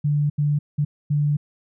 sine tone bursts at uneven times, 146.83 Hz, D3, in tune, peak -17 dBFS, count 4, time 0.04-0.3 / 0.38-0.59 / 0.78-0.85 / 1.1-1.37 s, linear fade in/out 10 ms, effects none

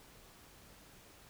silence, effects pink hiss -59 dBFS RMS until 1.29 s

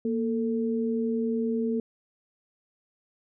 sine tone pair together, 233.1 / 444.9 Hz, A#3 / A4, 0 / +19 cents, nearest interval major seventh, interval 1119 cents, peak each -26 / -29 dBFS, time 0.05-1.8 s, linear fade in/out 2 ms, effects none

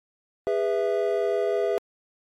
triangle chord, E major, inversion first, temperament equal with one note detuned, 408.2 / 493.9 / 659.3 Hz, G#4 / B4 / E5, -30 / 0 / 0 cents, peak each -23 / -26 / -25 dBFS, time 0.47-1.78 s, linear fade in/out 0 ms, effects AAC 48 kbps

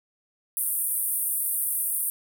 pink band-pass noise, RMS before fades -27 dBFS, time 0.57-2.1 s, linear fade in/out 0 ms, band 8900 to 16000 Hz, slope 96 dB/octave, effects none

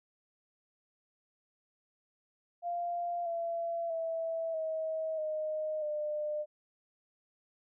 sine tone with pitch steps, 695 / 675.2 / 656 / 637.3 / 619.2 / 601.5 Hz, F5 / E5 / E5 / D#5 / D#5 / D5, -9 / +41 / -9 / +41 / -9 / +41 cents, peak -32 dBFS, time 2.62-6.46 s, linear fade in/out 50 ms, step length 640 ms, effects none

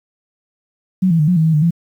sine tone with pitch steps, 186.3 / 165.2 / 151.2 / 179.9 / 159.4 / 160.6 / 150.5 / 168.8 Hz, F#3 / E3 / D#3 / F#3 / D#3 / E3 / D3 / E3, +12 / +4 / -49 / -48 / +42 / -45 / +43 / +41 cents, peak -10 dBFS, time 1.02-1.708 s, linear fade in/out 10 ms, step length 86 ms, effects 8-bit

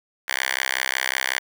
5% pulse tone with high-pass filter, 65.41 Hz, C2, in tune, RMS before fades -25 dBFS, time 0.28-1.39 s, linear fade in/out 5 ms, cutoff 1600 Hz, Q 1.8, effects none

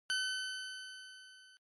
20% pulse tone with level ramp, 1518 Hz, F#6, 44 cents sharp, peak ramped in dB -26 to -54 dBFS, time 0.1-1.57 s, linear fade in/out 0 ms, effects MP3 48 kbps

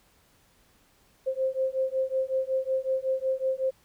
sine beating tone pair, 523.3 / 528.7 Hz, C5 / C5, 0 / +18 cents, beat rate 5.4 Hz, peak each -28 dBFS, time 1.26-3.71 s, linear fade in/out 20 ms, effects pink hiss -63 dBFS RMS until 3.84 s

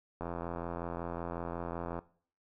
click train, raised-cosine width 1 ms, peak -24 dBFS, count 153, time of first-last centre 0.21-1.99 s, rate 85.4 Hz, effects noise-tail reverb RT60 0.5 s tail -19 dB re dry

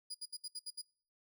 30% pulse tone bursts, 4902 Hz, D#8, 27 cents flat, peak -38 dBFS, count 7, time 0.1-0.818 s, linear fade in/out 10 ms, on 46 ms, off 66 ms, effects noise-tail reverb RT60 0.5 s tail -25 dB re dry

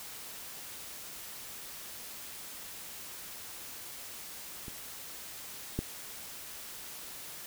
clicks, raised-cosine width 3 ms, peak -30 / -18 dBFS, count 2, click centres 4.682 / 5.79 s, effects white hiss -45 dBFS RMS until 7.46 s

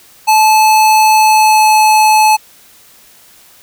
square tone with pitch glide, 867 to 862 Hz, A5 to A5, -26 to -36 cents, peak -6 dBFS, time 0.27-2.37 s, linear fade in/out 20 ms, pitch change -10 cents, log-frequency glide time 1.15-1.68 s, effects white hiss -43 dBFS RMS until 3.62 s

